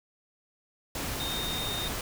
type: tone in noise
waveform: sine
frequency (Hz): 3682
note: A#7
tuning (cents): -22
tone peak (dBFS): -33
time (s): 1.2-1.88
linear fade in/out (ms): 2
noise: pink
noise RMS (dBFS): -34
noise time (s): 0.95-2.01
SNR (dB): -2
effects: none